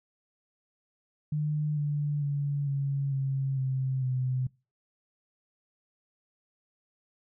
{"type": "tone with pitch steps", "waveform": "sine", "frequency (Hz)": [150.6, 146.65, 142.81, 139.06, 135.42, 131.86, 128.41], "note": ["D3", "D3", "D3", "C#3", "C#3", "C3", "C3"], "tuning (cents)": [44, -2, -48, 6, -40, 14, -32], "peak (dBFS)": -26, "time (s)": [1.32, 4.47], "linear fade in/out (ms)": 5, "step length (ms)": 450, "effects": ["noise-tail reverb RT60 0.3 s tail -24 dB re dry"]}